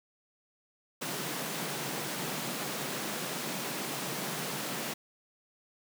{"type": "high-pass noise", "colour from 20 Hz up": "pink", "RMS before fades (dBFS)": -36, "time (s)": [1.01, 4.94], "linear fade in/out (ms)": 10, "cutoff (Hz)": 130, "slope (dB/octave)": 96, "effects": []}